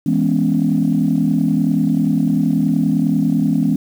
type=chord; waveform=sine; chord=C# minor seventh; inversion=first; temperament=equal; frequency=164.81 / 207.7 / 246.9 / 277.2 Hz; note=E3 / G#3 / B3 / C#4; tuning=0 / 0 / 0 / 0 cents; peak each=-18 dBFS; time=0.06-3.76 s; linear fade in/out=5 ms; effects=tanh soft clip ceiling -5 dBFS + 7-bit